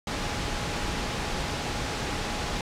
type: tone in noise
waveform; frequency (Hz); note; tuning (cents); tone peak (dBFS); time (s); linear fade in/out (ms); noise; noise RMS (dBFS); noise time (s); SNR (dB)
sine; 830.6; G#5; 0; -41; 0.07-2.61; 2; pink; -30; 0.07-2.61; -14
effects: low-pass 6000 Hz 12 dB/octave